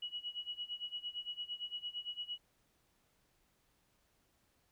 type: tone with tremolo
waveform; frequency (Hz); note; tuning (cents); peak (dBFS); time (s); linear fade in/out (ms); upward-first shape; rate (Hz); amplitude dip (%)
sine; 2921; F#7; -23; -37; 0.02-2.38; 5; sine; 8.8; 90
effects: pink hiss -75 dBFS RMS until 4.71 s